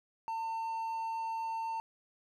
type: tone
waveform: triangle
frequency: 902 Hz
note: A5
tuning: 43 cents sharp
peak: -32 dBFS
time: 0.28-1.8 s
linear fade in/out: 0 ms
effects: none